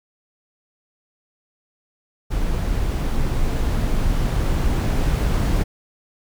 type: noise with level ramp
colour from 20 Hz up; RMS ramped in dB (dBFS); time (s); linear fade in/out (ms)
brown; -22 to -17; 2.3-5.64; 20
effects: none